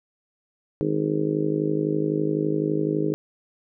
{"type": "harmonic tone", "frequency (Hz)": 51.91, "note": "G#1", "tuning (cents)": 0, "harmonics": [3, 4, 5, 6, 7, 8, 9, 10], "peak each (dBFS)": [-28, -34, -35, -25, -35, -26, -34, -37], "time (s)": [0.81, 3.14], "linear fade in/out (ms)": 0, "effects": []}